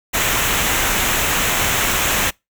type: noise with comb filter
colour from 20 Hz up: pink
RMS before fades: -18 dBFS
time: 0.13-2.31 s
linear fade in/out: 20 ms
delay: 0.21 ms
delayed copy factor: -0.55
effects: noise-tail reverb RT60 0.2 s tail -25 dB re dry